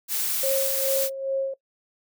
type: noise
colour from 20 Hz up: blue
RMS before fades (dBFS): -26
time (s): 0.08-1.1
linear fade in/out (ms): 50
type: tone with tremolo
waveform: sine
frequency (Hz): 540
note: C#5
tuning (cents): -45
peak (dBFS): -21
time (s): 0.43-1.54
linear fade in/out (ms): 5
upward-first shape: sine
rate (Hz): 2.4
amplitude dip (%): 65
effects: noise-tail reverb RT60 0.1 s tail -21 dB re dry